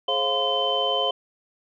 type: tone cluster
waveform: sine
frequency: 425.2 / 536 / 700 / 1025 / 3076 Hz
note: G#4 / C5 / F5 / C6 / G7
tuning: +41 / +42 / +4 / -36 / -33 cents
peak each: -30 / -27 / -27 / -29 / -24 dBFS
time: 0.08-1.11 s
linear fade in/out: 5 ms
effects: tanh soft clip ceiling -9 dBFS

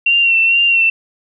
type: tone with vibrato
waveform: sine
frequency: 2734 Hz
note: F7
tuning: 37 cents flat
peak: -9 dBFS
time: 0.06-0.9 s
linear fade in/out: 5 ms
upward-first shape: sine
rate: 2.2 Hz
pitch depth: 36 cents each way
effects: none

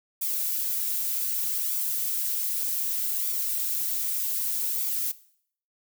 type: noise with flanger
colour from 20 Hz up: violet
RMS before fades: -28 dBFS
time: 0.21-5.12 s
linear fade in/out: 10 ms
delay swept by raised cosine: 0.85 to 6.05 ms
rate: 0.65 Hz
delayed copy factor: +0.55
effects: noise-tail reverb RT60 0.6 s tail -18 dB re dry

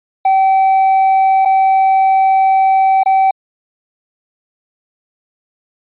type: tone with dropouts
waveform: triangle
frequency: 769 Hz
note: G5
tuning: 33 cents flat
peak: -6 dBFS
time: 0.25-3.31 s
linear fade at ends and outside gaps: 5 ms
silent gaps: 1.451-1.456 / 3.034-3.059 s
effects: resampled to 8000 Hz

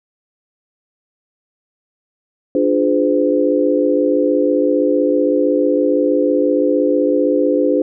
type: chord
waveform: sine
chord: D half-diminished seventh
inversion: none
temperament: equal with one note detuned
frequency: 293.7 / 349.2 / 415.3 / 511.3 Hz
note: D4 / F4 / Ab4 / C5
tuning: 0 / 0 / 0 / -40 cents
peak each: -16 / -20 / -19 / -16 dBFS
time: 2.55-7.82 s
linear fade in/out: 2 ms
effects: none

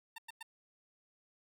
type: tone bursts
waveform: 15% pulse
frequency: 906 Hz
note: A#5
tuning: 50 cents flat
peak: -38 dBFS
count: 3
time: 0.16-0.429 s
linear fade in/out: 5 ms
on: 23 ms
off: 100 ms
effects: none

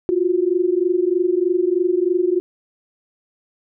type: tone pair together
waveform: sine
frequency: 346.8 / 370 Hz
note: F4 / F#4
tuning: -12 / 0 cents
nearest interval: minor second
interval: 112 cents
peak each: -18 dBFS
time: 0.09-2.4 s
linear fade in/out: 0 ms
effects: none

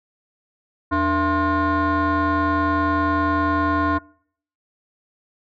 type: tone with frequency modulation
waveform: sine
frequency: 675 Hz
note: E5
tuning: 41 cents sharp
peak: -15 dBFS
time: 0.91-3.99 s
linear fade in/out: 20 ms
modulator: 380 Hz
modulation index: 1.9
effects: noise-tail reverb RT60 0.6 s tail -25 dB re dry + tanh soft clip ceiling -15 dBFS

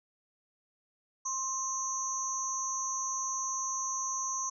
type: tone cluster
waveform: sine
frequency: 1061 / 5940 / 6480 Hz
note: C6 / F#8 / G#8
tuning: +24 / +6 / -43 cents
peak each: -36 / -35 / -37 dBFS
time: 1.25-4.5 s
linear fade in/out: 10 ms
effects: none

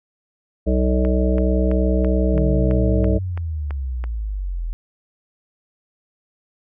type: harmonic tone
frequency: 63.1 Hz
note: B1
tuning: 38 cents sharp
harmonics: 1 / 3 / 5 / 7 / 9 / 10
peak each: -17 / -22 / -24 / -25 / -27 / -27 dBFS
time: 0.66-3.19 s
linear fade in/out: 20 ms
type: click train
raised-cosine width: 0.5 ms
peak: -18 dBFS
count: 10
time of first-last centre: 1.05-4.04 s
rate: 3.01 Hz
type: exponential sweep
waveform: sine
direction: down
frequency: 155.2 to 39.82 Hz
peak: -22 dBFS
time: 2.34-4.73 s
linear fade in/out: 0 ms
effects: none

